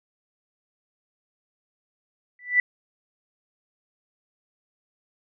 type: tone with exponential growth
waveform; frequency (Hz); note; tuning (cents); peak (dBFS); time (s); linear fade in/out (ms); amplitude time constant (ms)
sine; 1975.5; B6; 0; -12; 2.39-2.6; 2; 45
effects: none